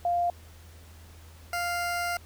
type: tone pair in turn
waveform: sine / 20% pulse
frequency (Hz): 698.5 / 698.5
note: F5 / F5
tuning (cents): 0 / 0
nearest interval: unison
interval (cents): 0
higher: neither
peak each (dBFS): -23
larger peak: neither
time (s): 0.05-0.3 / 1.53-2.17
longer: second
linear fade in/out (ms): 2
effects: added 81 Hz sine -48 dBFS peak until 2.25 s + pink hiss -55 dBFS RMS until 2.25 s